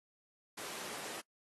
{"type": "high-pass noise", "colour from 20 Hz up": "pink", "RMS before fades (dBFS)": -45, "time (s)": [0.57, 1.21], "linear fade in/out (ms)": 10, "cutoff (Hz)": 330, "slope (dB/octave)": 12, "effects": ["noise-tail reverb RT60 0.1 s tail -23 dB re dry", "AAC 32 kbps"]}